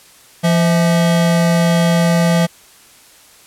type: tone pair together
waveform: square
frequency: 171.24 / 651 Hz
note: F3 / E5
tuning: -34 / -22 cents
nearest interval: octave + major seventh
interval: 2312 cents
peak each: -12 / -20 dBFS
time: 0.43-2.47 s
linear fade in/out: 20 ms
effects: white hiss -45 dBFS RMS until 3.46 s + low-pass 12000 Hz 12 dB/octave